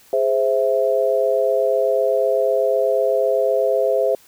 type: chord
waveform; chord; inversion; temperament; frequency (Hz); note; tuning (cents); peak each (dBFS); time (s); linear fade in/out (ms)
sine; Ab augmented; none; equal; 415.3 / 523.3 / 659.3; Ab4 / C5 / E5; 0 / 0 / 0; -21 / -18 / -20; 0.13-4.15; 2
effects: white hiss -51 dBFS RMS until 4.27 s